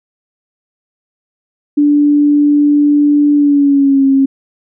sine tone with pitch glide, 292.1 to 271 Hz, D4 to C#4, -9 to -39 cents, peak -6 dBFS, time 1.77-4.26 s, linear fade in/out 10 ms, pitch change -130 cents, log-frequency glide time 3.34-4.06 s, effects none

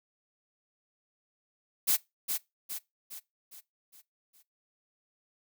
blue noise with echo, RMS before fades -25 dBFS, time 1.87-1.97 s, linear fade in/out 20 ms, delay 410 ms, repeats 6, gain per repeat -6 dB, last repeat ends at 4.43 s, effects noise-tail reverb RT60 0.2 s tail -21 dB re dry

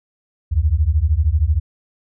sine beating tone pair, 70.6 / 83.6 Hz, C#2 / E2, +32 / +25 cents, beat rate 13 Hz, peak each -16 dBFS, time 0.51-1.6 s, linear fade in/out 20 ms, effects none

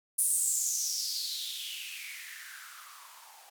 violet noise with band-pass filter sweep, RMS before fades -35 dBFS, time 0.18-3.5 s, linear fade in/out 10 ms, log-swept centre 9900 to 740 Hz, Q 6.1, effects none

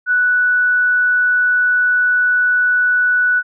sine tone, 1480 Hz, F#6, in tune, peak -11 dBFS, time 0.06-3.43 s, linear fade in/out 50 ms, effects none

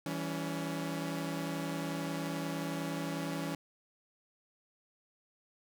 sawtooth chord, C# diminished, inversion first, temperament equal with one note detuned, 164.81 / 196 / 281.2 Hz, E3 / G3 / C#4, 0 / 0 / +25 cents, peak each -34 / -40 / -34 dBFS, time 0.06-3.55 s, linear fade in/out 2 ms, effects none

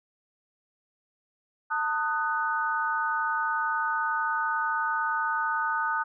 sine chord, D# diminished, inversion second, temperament just, 896 / 1244.5 / 1493.4 Hz, A5 / D#6 / F#6, +31 / 0 / +16 cents, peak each -30 / -29 / -29 dBFS, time 1.7-6.04 s, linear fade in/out 20 ms, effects none

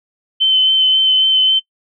sine tone with vibrato, 3068 Hz, G7, 38 cents flat, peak -9 dBFS, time 0.4-1.6 s, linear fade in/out 20 ms, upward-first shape sine, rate 3.7 Hz, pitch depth 13 cents each way, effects noise-tail reverb RT60 0.1 s tail -22 dB re dry

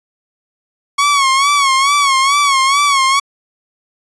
sawtooth tone with vibrato, 1109 Hz, C#6, in tune, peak -6 dBFS, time 0.98-3.2 s, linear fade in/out 10 ms, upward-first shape sine, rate 2.3 Hz, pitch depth 80 cents each way, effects resampled to 22050 Hz

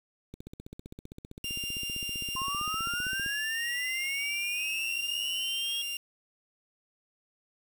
click train, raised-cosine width 3 ms, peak -30 dBFS, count 46, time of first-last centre 0.34-3.262 s, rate 15.4 Hz
sawtooth tone, 2794 Hz, F7, in tune, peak -30 dBFS, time 1.44-5.97 s, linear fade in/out 2 ms
sine linear sweep, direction up, 1038 to 3300 Hz, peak -32 dBFS, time 2.36-5.82 s, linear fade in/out 5 ms
effects 8-bit

